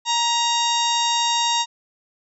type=harmonic tone with a mistuned harmonic; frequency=936 Hz; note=A#5; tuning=7 cents sharp; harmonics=1 / 2 / 3 / 4 / 5 / 6 / 7 / 8; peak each=-21 / -33 / -28 / -23 / -32 / -29 / -30 / -32 dBFS; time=0.05-1.66 s; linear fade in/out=50 ms; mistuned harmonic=2; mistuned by=+32 cents; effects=none